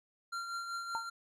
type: tone with tremolo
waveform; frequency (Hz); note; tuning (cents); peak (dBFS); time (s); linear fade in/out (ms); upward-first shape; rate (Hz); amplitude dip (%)
square; 1379; F6; -22; -36; 0.32-1.1; 10; triangle; 5.2; 50
type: tone with exponential decay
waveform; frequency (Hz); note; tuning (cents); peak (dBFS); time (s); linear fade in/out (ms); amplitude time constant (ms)
sine; 910; A#5; -42; -31; 0.95-1.08; 0; 28
effects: low-pass 8000 Hz 12 dB/octave